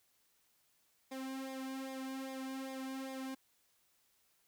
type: tone with flanger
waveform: sawtooth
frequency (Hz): 265.1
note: C4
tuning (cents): +23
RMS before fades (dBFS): -43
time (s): 1.11-3.35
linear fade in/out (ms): 10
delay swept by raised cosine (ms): 0.68 to 2.28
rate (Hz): 2.5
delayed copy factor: -0.8
effects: white hiss -74 dBFS RMS until 4.47 s